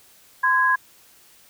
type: tone pair together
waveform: sine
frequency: 1028 / 1654.2 Hz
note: C6 / G#6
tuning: -31 / -7 cents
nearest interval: minor sixth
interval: 824 cents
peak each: -19 / -18 dBFS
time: 0.43-0.76 s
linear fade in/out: 10 ms
effects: white hiss -53 dBFS RMS until 1.49 s